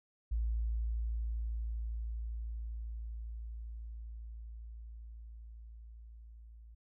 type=tone with level ramp; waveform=sine; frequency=56.3 Hz; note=A1; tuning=40 cents sharp; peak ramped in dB=-30 to -51 dBFS; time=0.31-6.75 s; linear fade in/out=10 ms; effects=none